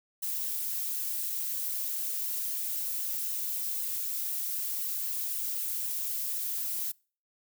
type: noise with flanger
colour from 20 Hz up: violet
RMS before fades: -33 dBFS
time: 0.22-6.92 s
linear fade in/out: 10 ms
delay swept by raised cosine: 0.83 to 3.03 ms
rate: 3.9 Hz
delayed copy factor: -0.5
effects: noise-tail reverb RT60 0.4 s tail -26 dB re dry